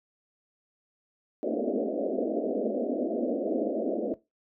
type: band-pass noise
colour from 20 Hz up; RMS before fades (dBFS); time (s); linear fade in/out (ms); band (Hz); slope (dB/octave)
pink; -29; 1.43-4.14; 0; 220 to 670; 96
effects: noise-tail reverb RT60 0.2 s tail -17 dB re dry